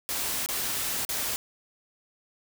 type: noise with dropouts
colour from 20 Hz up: white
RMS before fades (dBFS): -30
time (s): 0.09-1.36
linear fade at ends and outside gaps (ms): 0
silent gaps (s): 0.461-0.488 / 1.05-1.091
effects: none